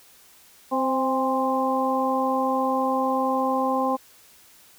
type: harmonic tone with a mistuned harmonic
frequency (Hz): 261.6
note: C4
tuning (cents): 0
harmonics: 1 / 2 / 3 / 4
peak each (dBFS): -26 / -26 / -26 / -26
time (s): 0.71-3.97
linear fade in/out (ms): 20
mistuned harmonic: 3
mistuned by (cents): +38
effects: white hiss -53 dBFS RMS until 4.78 s